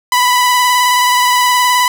sawtooth tone with vibrato, 991 Hz, B5, 6 cents sharp, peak -5 dBFS, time 0.12-1.88 s, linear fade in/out 2 ms, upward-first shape square, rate 19 Hz, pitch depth 17 cents each way, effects none

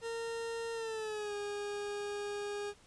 40% pulse tone with pitch glide, 460 to 409.8 Hz, A#4 to G#4, -23 to -23 cents, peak -36 dBFS, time 0.01-2.74 s, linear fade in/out 50 ms, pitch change -200 cents, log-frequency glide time 0.73-1.34 s, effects pink hiss -62 dBFS RMS until 2.86 s + resampled to 22050 Hz

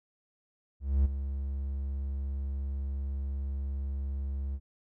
triangle tone with ADSR envelope, 68.6 Hz, C#2, 17 cents flat, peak -18 dBFS, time 0.8-4.6 s, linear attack 250 ms, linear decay 18 ms, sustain -11 dB, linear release 54 ms, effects none

